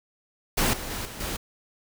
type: noise with level steps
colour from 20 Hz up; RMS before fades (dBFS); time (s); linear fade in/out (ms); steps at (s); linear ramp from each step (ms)
pink; -23 / -35 / -32 / -39 / -31; 0.57-1.37; 10; 0.73 / 0.9 / 1.05 / 1.2; 5
effects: none